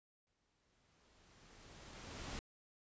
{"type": "noise with exponential growth", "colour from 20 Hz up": "pink", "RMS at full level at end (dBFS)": -45, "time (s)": [0.27, 2.39], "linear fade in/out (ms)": 0, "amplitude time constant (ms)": 460, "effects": ["resampled to 16000 Hz"]}